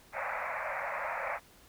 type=band-pass noise; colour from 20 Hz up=pink; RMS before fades=-36 dBFS; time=0.12-1.4 s; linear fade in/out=50 ms; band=530 to 2400 Hz; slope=96 dB/octave; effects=pink hiss -59 dBFS RMS until 1.68 s